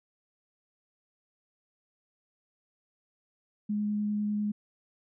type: tone with vibrato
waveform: sine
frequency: 208.8 Hz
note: G#3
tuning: 10 cents sharp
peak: -27 dBFS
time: 3.69-4.52 s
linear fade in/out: 10 ms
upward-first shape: triangle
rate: 10 Hz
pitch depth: 9 cents each way
effects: none